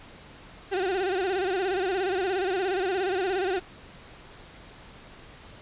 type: tone with vibrato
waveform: 35% pulse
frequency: 375.3 Hz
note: F#4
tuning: 25 cents sharp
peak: -23 dBFS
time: 0.71-3.6 s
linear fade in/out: 20 ms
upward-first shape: sine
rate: 17 Hz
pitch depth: 110 cents each way
effects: pink hiss -48 dBFS RMS until 5.61 s + resampled to 8000 Hz